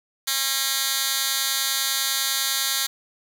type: tone with high-pass filter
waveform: 10% pulse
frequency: 270 Hz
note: C#4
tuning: 45 cents flat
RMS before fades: -24 dBFS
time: 0.27-2.87 s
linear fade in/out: 10 ms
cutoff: 3400 Hz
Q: 0.91
effects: none